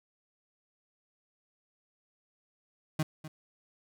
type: tone with echo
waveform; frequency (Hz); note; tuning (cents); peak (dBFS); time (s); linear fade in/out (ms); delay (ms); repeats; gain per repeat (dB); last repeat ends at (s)
35% pulse; 155.56; D#3; 0; -25; 2.99-3.03; 5; 250; 1; -14; 3.28
effects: none

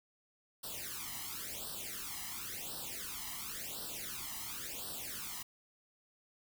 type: noise with flanger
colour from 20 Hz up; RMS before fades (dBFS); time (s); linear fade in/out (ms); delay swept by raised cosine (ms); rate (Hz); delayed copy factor
white; -43; 0.63-5.43; 10; 0.22 to 1.01; 0.94; +1
effects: none

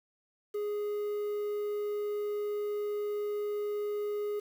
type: tone with quantisation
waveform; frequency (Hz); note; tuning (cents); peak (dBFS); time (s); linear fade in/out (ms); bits
triangle; 415.3; G#4; 0; -29; 0.54-4.4; 10; 9
effects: none

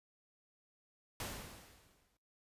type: noise with exponential decay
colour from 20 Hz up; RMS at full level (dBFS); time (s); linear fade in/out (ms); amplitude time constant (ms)
pink; -40; 1.2-2.17; 2; 210
effects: noise-tail reverb RT60 0.3 s tail -20 dB re dry + resampled to 32000 Hz

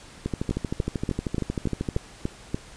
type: two click trains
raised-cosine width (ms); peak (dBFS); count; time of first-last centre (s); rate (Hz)
3; -13 / -12; 23 / 8; 0.26-1.965 / 0.51-2.545; 12.9 / 3.44
effects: pink hiss -47 dBFS RMS until 2.76 s + resampled to 22050 Hz

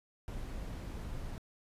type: noise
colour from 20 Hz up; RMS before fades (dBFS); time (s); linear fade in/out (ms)
brown; -41; 0.28-1.38; 0
effects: resampled to 32000 Hz

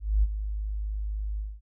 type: tone with ADSR envelope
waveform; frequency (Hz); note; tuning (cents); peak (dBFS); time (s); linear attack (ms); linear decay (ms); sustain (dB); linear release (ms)
sine; 51.91; G#1; 0; -17; 0-1.61; 230; 35; -11; 220
effects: none

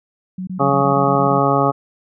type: tone bursts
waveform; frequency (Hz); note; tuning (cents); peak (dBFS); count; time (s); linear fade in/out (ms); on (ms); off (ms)
sine; 185; F#3; 0; -23; 9; 0.38-1.392; 5; 92; 23
type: harmonic tone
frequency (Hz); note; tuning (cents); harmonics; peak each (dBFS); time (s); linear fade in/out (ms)
139; C#3; +5; 1 / 2 / 3 / 4 / 5 / 6 / 8 / 9; -21 / -21 / -21 / -21 / -21 / -21 / -21 / -21; 0.59-1.72; 20
effects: none

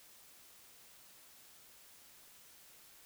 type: silence
effects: white hiss -60 dBFS RMS until 3.05 s

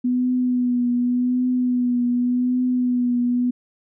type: tone with vibrato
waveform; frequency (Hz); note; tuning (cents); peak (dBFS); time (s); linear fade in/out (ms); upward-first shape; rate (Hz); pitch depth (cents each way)
sine; 247.4; B3; +3; -17; 0.04-3.51; 10; triangle; 0.87; 34
effects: none

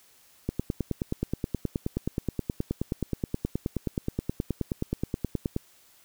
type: click train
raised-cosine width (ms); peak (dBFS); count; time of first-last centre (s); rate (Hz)
3; -14; 49; 0.49-5.564; 9.46
effects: white hiss -59 dBFS RMS until 6.04 s

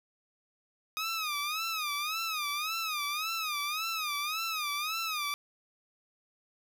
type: tone with vibrato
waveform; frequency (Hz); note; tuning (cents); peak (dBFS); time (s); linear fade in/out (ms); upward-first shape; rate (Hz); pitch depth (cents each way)
15% pulse; 1244.5; D#6; 0; -25; 0.97-5.34; 0; sine; 1.8; 130
effects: none

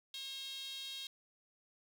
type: tone with high-pass filter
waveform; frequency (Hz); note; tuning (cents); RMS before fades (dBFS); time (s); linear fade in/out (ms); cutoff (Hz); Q
sawtooth; 539; C#5; -49; -45; 0.14-1.07; 2; 3500; 8.9
effects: none

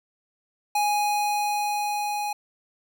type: tone with level ramp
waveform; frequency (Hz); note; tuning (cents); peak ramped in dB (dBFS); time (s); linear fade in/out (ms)
square; 830; G#5; -1; -21 to -27; 0.75-2.33; 5
effects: none

